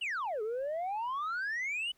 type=exponential two-way sweep; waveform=sine; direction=down then up; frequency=3021 to 415.3 to 3021 Hz; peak=-30 dBFS; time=0.01-1.92 s; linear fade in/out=10 ms; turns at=0.42 s; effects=tanh soft clip ceiling -31 dBFS + pink hiss -70 dBFS RMS until 1.97 s